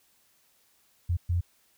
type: tone bursts at uneven times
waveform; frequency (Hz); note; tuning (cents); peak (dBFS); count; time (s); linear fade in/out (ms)
sine; 87.31; F2; 0; -23; 2; 1.09-1.17 / 1.29-1.41; 10
effects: white hiss -66 dBFS RMS until 1.77 s